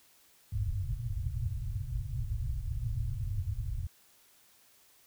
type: low-pass noise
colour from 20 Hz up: white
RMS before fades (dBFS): -34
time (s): 0.52-3.87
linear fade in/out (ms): 5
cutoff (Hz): 130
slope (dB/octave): 96
effects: white hiss -63 dBFS RMS until 5.06 s